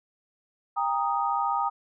sine chord, Eb major, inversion first, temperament equal with one note detuned, 798.2 / 932.3 / 1244.5 Hz, G5 / Bb5 / Eb6, +31 / 0 / 0 cents, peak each -28 dBFS, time 0.76-1.7 s, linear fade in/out 20 ms, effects none

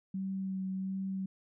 sine tone with vibrato, 190.7 Hz, G3, 47 cents flat, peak -33 dBFS, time 0.14-1.26 s, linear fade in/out 5 ms, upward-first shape sine, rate 1.4 Hz, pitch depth 14 cents each way, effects none

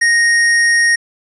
square tone, 1864.7 Hz, A#6, in tune, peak -10 dBFS, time 0.01-0.96 s, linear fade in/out 10 ms, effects resampled to 24000 Hz

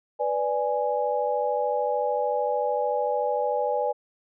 sine chord, G# diminished, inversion first, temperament equal, 493.9 / 587.3 / 830.6 Hz, B4 / D5 / G#5, 0 / 0 / 0 cents, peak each -27 dBFS, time 0.19-3.93 s, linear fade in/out 20 ms, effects none

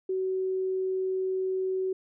sine tone, 376.4 Hz, F#4, 30 cents sharp, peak -26 dBFS, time 0.09-1.93 s, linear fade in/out 5 ms, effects none

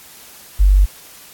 sine tone, 48.31 Hz, G1, 25 cents flat, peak -7 dBFS, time 0.59-0.86 s, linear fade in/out 20 ms, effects white hiss -41 dBFS RMS until 1.33 s + AAC 64 kbps

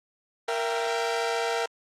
sawtooth chord, E diminished, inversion second, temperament equal with one note detuned, 466.2 / 671.9 / 784 Hz, Bb4 / E5 / G5, 0 / +33 / 0 cents, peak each -24 / -27 / -28 dBFS, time 0.48-1.66 s, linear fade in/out 5 ms, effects low-pass 7000 Hz 12 dB/octave + Opus 24 kbps

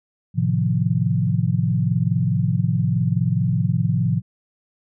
sine chord, F dominant seventh, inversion first, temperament equal, 110 / 130.81 / 155.56 / 174.61 Hz, A2 / C3 / Eb3 / F3, 0 / 0 / 0 / 0 cents, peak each -22 / -22 / -24 / -22 dBFS, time 0.34-4.22 s, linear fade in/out 50 ms, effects none

